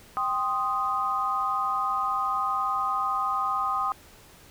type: chord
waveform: sine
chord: C minor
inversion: second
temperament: equal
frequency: 784 / 1046.5 / 1244.5 Hz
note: G5 / C6 / Eb6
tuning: 0 / 0 / 0 cents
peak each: -31 / -30 / -26 dBFS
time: 0.17-3.92 s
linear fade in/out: 0 ms
effects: pink hiss -52 dBFS RMS until 4.5 s